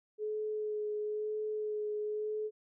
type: tone with vibrato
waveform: sine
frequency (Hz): 425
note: G#4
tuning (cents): +40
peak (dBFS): -33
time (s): 0.18-2.51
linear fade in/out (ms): 50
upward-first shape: sine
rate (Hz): 1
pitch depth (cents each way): 15
effects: none